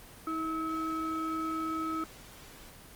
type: ring-modulated tone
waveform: triangle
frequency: 485.3 Hz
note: B4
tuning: 30 cents flat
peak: -26 dBFS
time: 0.27-2.04 s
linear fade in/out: 2 ms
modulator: 805 Hz
effects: pink hiss -51 dBFS RMS until 2.95 s + Opus 24 kbps